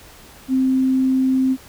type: tone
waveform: sine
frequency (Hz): 261.6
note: C4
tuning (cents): 0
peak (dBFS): -14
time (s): 0.48-1.57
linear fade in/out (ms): 50
effects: pink hiss -44 dBFS RMS until 1.68 s